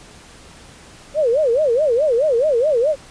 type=tone with vibrato; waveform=sine; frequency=536 Hz; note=C5; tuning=42 cents sharp; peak=-13 dBFS; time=1.14-2.96 s; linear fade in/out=50 ms; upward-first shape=sine; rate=4.7 Hz; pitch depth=280 cents each way; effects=pink hiss -43 dBFS RMS until 3.1 s + resampled to 22050 Hz